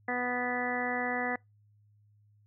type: harmonic tone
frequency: 246.9 Hz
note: B3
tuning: in tune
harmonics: 1 / 2 / 3 / 4 / 5 / 6 / 7 / 8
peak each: -37 / -37 / -35 / -43 / -42 / -46 / -36 / -36 dBFS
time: 0.08-1.36 s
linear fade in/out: 5 ms
effects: noise-tail reverb RT60 0.2 s tail -26 dB re dry + added 104 Hz sine -61 dBFS peak until 2.46 s